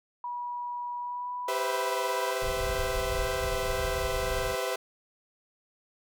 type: tone with pitch glide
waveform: sine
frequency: 970 to 985.2 Hz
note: B5 to B5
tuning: -31 to -5 cents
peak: -32 dBFS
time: 0.24-2.31 s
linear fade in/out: 2 ms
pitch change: +26 cents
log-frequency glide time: 0.98-1.31 s
type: chord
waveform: sawtooth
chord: C major seventh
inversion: second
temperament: equal with one note detuned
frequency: 392 / 500.8 / 523.3 / 659.3 Hz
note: G4 / B4 / C5 / E5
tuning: 0 / +24 / 0 / 0 cents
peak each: -31 / -29 / -32 / -31 dBFS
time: 1.48-4.76 s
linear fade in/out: 5 ms
type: low-pass noise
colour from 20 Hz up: pink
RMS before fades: -35 dBFS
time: 2.42-4.55 s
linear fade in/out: 2 ms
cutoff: 100 Hz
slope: 12 dB/octave
effects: none